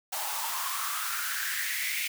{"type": "noise with high-pass filter sweep", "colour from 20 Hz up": "white", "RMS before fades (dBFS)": -32, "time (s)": [0.12, 2.08], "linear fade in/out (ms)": 10, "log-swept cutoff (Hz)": [780, 2300], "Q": 5.6, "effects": []}